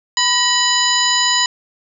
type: harmonic tone with a mistuned harmonic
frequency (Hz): 994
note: B5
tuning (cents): +11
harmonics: 1 / 2 / 3 / 4 / 5 / 7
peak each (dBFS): -20 / -20 / -20 / -20 / -20 / -20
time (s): 0.17-1.46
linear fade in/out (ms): 2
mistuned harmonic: 2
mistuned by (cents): -69
effects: none